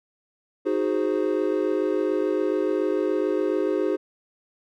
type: chord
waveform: triangle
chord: Ab dominant seventh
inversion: second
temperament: equal with one note detuned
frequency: 311.1 / 368.3 / 415.3 / 523.3 Hz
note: Eb4 / Gb4 / Ab4 / C5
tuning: 0 / -8 / 0 / 0 cents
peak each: -25 / -24 / -24 / -27 dBFS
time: 0.65-3.97 s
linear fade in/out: 20 ms
effects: none